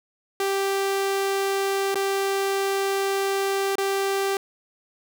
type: tone with dropouts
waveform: sawtooth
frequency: 392 Hz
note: G4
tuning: in tune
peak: -18 dBFS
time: 0.4-4.37 s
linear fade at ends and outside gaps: 2 ms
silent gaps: 1.945-1.955 / 3.755-3.782 s
effects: none